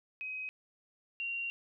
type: tone pair in turn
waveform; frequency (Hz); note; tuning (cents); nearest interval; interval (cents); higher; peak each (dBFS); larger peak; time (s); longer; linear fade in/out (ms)
sine; 2527 / 2759; D#7 / F7; +26 / -22; major second; 152; second; -37 / -34; second; 0.21-0.49 / 1.2-1.5; second; 0
effects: none